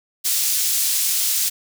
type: high-pass noise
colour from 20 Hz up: pink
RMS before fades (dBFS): -20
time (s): 0.24-1.5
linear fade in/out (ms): 20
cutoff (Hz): 5500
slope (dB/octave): 12
effects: none

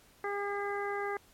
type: harmonic tone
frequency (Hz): 404.4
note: G#4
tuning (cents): -46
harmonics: 1 / 2 / 3 / 4 / 5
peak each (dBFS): -35 / -38 / -40 / -41 / -42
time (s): 0.24-1.17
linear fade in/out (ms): 2
effects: pink hiss -62 dBFS RMS until 1.33 s + MP3 64 kbps

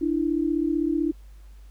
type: tone pair together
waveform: sine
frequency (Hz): 296.8 / 332.6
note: D4 / E4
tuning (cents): +18 / +16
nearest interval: major second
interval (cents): 198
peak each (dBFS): -24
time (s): 0.01-1.12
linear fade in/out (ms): 10
effects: added 50 Hz sine -43 dBFS peak until 1.7 s + pink hiss -62 dBFS RMS until 1.7 s

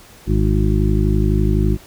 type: harmonic tone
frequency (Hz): 51.91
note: G#1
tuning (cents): 0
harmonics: 1 / 2 / 3 / 4 / 6 / 7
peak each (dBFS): -16 / -19 / -21 / -22 / -24 / -24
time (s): 0.26-1.78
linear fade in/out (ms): 50
effects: pink hiss -44 dBFS RMS until 1.86 s

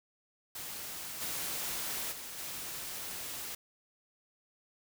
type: noise with level steps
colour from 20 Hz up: white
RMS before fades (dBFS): -42 / -37 / -44 / -41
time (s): 0.55-3.55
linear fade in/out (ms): 5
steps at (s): 1.2 / 2.11 / 2.37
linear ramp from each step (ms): 20
effects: none

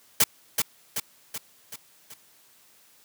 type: noise with echo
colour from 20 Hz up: white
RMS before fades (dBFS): -18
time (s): 0.2-0.24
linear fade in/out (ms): 5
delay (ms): 380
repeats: 5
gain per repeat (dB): -5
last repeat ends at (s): 2.14
effects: white hiss -58 dBFS RMS until 3.04 s + high-pass 100 Hz 12 dB/octave

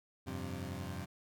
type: chord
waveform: 20% pulse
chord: F suspended second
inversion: none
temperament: equal with one note detuned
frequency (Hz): 87.06 / 98 / 130.81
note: F2 / G2 / C3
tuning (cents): -5 / 0 / 0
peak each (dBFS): -38 / -39 / -40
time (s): 0.26-1.06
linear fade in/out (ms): 20
effects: none

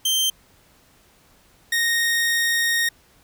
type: tone pair in turn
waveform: sawtooth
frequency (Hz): 3136 / 1859.2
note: G7 / A#6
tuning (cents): 0 / -5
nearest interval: major sixth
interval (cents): 905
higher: first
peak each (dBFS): -15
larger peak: neither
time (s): 0.05-0.3 / 1.72-2.89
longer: second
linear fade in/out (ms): 5
effects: pink hiss -56 dBFS RMS until 3.23 s

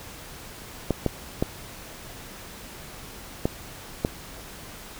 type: clicks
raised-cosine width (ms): 2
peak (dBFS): -8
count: 5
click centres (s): 0.907 / 1.063 / 1.425 / 3.455 / 4.049
effects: pink hiss -42 dBFS RMS until 4.99 s

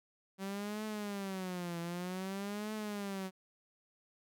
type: tone with vibrato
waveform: sawtooth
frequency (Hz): 191.2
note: G3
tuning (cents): -43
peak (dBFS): -34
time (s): 0.38-3.31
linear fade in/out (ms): 50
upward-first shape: triangle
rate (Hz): 0.53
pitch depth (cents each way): 220
effects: none

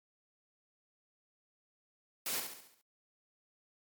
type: noise with echo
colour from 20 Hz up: white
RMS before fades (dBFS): -36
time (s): 2.26-2.4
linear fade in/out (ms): 2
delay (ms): 69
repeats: 6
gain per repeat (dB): -6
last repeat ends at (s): 2.814
effects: high-pass 150 Hz 12 dB/octave + MP3 96 kbps

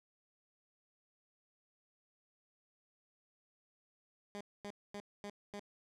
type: tone bursts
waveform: 15% pulse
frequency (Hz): 204.2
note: G#3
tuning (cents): -29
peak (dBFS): -37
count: 5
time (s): 4.35-5.595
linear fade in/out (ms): 0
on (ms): 57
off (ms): 240
effects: low-pass 8000 Hz 12 dB/octave

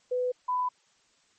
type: tone pair in turn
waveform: sine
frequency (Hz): 499.3 / 998.6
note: B4 / B5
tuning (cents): +19 / +19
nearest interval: octave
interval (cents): 1200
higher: second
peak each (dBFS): -25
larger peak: neither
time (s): 0.11-0.32 / 0.48-0.69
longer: neither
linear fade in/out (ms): 10
effects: white hiss -66 dBFS RMS until 1.38 s + MP3 32 kbps

